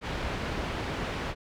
pink low-pass noise, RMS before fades -33 dBFS, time 0.01-1.35 s, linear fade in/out 50 ms, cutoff 3000 Hz, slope 12 dB/octave, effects none

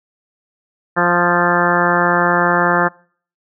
harmonic tone with a mistuned harmonic, 175.1 Hz, F3, 5 cents sharp, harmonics 1 / 2 / 3 / 4 / 5 / 6 / 7 / 8 / 9 / 10, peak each -21 / -21 / -21 / -21 / -21 / -21 / -21 / -21 / -21 / -21 dBFS, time 0.96-2.89 s, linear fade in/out 20 ms, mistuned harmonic 8, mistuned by -19 cents, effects noise-tail reverb RT60 0.5 s tail -25 dB re dry

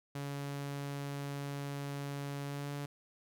sawtooth tone with pitch glide, 141.4 to 143.21 Hz, C#3 to D3, +35 to -43 cents, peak -34 dBFS, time 0.15-2.86 s, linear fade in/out 5 ms, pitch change +22 cents, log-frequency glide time 2.44-2.71 s, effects none

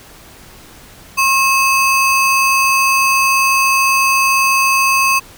square ring-modulated tone, 1833 Hz, A#6, 30 cents flat, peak -8 dBFS, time 1.17-5.2 s, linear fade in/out 20 ms, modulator 754 Hz, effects pink hiss -40 dBFS RMS until 5.37 s

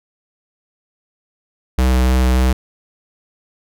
square tone with vibrato, 63.6 Hz, C2, 48 cents flat, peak -12 dBFS, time 1.78-2.53 s, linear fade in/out 5 ms, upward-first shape sine, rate 3.4 Hz, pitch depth 12 cents each way, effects none

